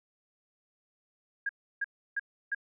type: tone bursts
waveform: sine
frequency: 1627 Hz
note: G#6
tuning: 36 cents flat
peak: -28 dBFS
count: 4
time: 1.46-2.548 s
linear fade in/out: 5 ms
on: 32 ms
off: 320 ms
effects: none